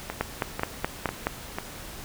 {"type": "two click trains", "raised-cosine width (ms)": 0.5, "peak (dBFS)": [-14, -9], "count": [4, 6], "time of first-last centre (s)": [[0.1, 1.585], [0.21, 1.269]], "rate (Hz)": [2.02, 4.72], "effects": ["pink hiss -41 dBFS RMS until 2.04 s"]}